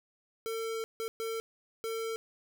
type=tone bursts at uneven times; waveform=square; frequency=449.7 Hz; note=A4; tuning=38 cents sharp; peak=-34 dBFS; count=4; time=0.46-0.84 / 1-1.08 / 1.2-1.4 / 1.84-2.16 s; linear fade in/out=0 ms; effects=none

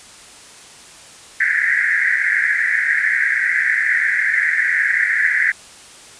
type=band-pass noise; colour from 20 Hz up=pink; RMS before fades=-17 dBFS; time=1.4-5.52 s; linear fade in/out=5 ms; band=1600 to 2100 Hz; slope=96 dB/octave; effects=white hiss -41 dBFS RMS until 6.19 s + resampled to 22050 Hz

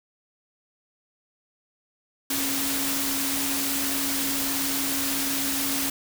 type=tone in noise; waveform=sine; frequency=274.9 Hz; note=C#4; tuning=14 cents flat; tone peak=-31 dBFS; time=2.3-5.9 s; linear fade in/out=5 ms; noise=white; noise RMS=-27 dBFS; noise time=2.3-5.9 s; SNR=-7 dB; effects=none

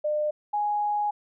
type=tone pair in turn; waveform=sine; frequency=602 / 831.2 Hz; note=D5 / G#5; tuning=+43 / +1 cents; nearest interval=tritone; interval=558 cents; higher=second; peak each=-23 / -23 dBFS; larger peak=neither; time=0.04-0.31 / 0.53-1.11 s; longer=second; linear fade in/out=10 ms; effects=none

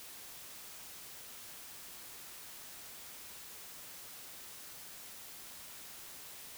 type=silence; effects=white hiss -50 dBFS RMS until 6.57 s

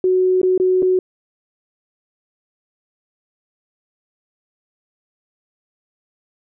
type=tone with dropouts; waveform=sine; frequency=370 Hz; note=F#4; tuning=in tune; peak=-12 dBFS; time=0.04-0.99 s; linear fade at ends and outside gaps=2 ms; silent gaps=0.416-0.431 / 0.578-0.599 / 0.822-0.827 s; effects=none

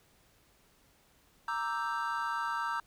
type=chord; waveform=triangle; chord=E half-diminished seventh; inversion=second; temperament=equal; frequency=932.3 / 1174.7 / 1318.5 / 1568 Hz; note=Bb5 / D6 / E6 / G6; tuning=0 / 0 / 0 / 0 cents; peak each=-34 / -37 / -35 / -36 dBFS; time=1.48-2.8 s; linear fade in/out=2 ms; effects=pink hiss -66 dBFS RMS until 2.86 s

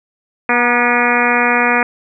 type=harmonic tone with a mistuned harmonic; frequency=242.3 Hz; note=B3; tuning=33 cents flat; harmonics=1 / 2 / 3 / 4 / 5 / 6 / 7 / 8 / 9 / 10; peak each=-20 / -20 / -20 / -20 / -20 / -20 / -20 / -20 / -20 / -20 dBFS; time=0.49-1.83 s; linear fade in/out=2 ms; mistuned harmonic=4; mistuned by=-34 cents; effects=none

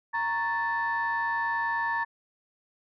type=tone cluster; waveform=sine; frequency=929 / 1107 / 1759 Hz; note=A#5 / C#6 / A6; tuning=-6 / -3 / -1 cents; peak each=-28 / -35 / -28 dBFS; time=0.13-2.05 s; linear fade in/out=20 ms; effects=tanh soft clip ceiling -19 dBFS

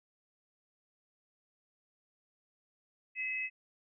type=tone pair together; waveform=sine; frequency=2040 / 2570 Hz; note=C7 / E7; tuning=-44 / -45 cents; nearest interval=major third; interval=399 cents; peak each=-38 / -35 dBFS; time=3.15-3.5 s; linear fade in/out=50 ms; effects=none

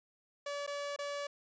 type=tone with dropouts; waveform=sawtooth; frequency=573 Hz; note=D5; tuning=43 cents flat; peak=-33 dBFS; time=0.46-1.27 s; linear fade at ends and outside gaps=5 ms; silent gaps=0.666-0.675 / 0.963-0.988 s; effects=resampled to 16000 Hz

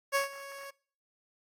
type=tone with ADSR envelope; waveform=15% pulse; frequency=554.4 Hz; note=C#5; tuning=in tune; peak=-18 dBFS; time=0.12-0.71 s; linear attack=34 ms; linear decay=130 ms; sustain=-18 dB; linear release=12 ms; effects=noise-tail reverb RT60 0.5 s tail -23 dB re dry + AAC 48 kbps

